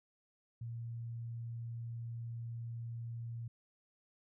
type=tone; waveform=sine; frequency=116.54 Hz; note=A#2; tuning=in tune; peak=-40 dBFS; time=0.61-3.48 s; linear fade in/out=5 ms; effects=none